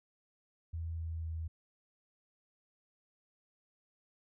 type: tone with pitch steps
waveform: sine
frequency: 82.41 / 81.7 / 80.99 Hz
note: E2 / E2 / E2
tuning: 0 / -15 / -30 cents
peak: -36 dBFS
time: 0.73-1.48 s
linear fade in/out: 10 ms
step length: 250 ms
effects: none